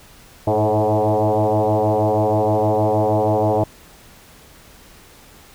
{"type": "tone with frequency modulation", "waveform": "sine", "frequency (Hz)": 103.83, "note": "G#2", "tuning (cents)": 0, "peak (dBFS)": -14, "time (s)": [0.47, 3.64], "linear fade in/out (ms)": 5, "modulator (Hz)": 107, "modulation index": 7, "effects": ["pink hiss -46 dBFS RMS until 5.54 s"]}